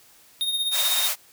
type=tone with tremolo; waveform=square; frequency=3703 Hz; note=A#7; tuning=12 cents flat; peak=-21 dBFS; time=0.41-1.08 s; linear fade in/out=0 ms; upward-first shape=triangle; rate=16 Hz; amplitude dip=60%
type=high-pass noise; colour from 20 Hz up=white; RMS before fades=-25 dBFS; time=0.71-1.16 s; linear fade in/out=50 ms; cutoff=540 Hz; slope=96 dB/octave
effects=white hiss -54 dBFS RMS until 1.32 s